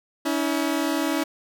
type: tone pair together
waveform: sawtooth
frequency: 282.2 / 322.3 Hz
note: C#4 / E4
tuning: +31 / -39 cents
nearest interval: major second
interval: 230 cents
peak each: -21 dBFS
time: 0.25-1.24 s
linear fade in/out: 10 ms
effects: none